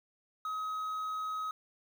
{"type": "tone with quantisation", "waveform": "triangle", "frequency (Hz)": 1269, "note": "D#6", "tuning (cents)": 34, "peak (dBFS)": -32, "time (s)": [0.45, 1.51], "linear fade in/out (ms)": 2, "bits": 10, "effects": []}